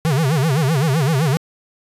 square tone with vibrato, 146.83 Hz, D3, in tune, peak -15 dBFS, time 0.05-1.37 s, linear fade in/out 0 ms, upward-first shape sine, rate 7.8 Hz, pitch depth 230 cents each way, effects resampled to 32000 Hz

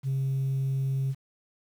sine tone, 134.7 Hz, C#3, 49 cents flat, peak -23 dBFS, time 0.03-1.15 s, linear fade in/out 50 ms, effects tanh soft clip ceiling -23 dBFS + 9-bit

